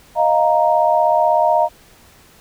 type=chord; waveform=sine; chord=Eb suspended second; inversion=none; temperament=equal; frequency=622.3 / 698.5 / 932.3 Hz; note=Eb5 / F5 / Bb5; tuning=0 / 0 / 0 cents; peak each=-16 dBFS; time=0.15-1.69 s; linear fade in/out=50 ms; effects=pink hiss -48 dBFS RMS until 2.4 s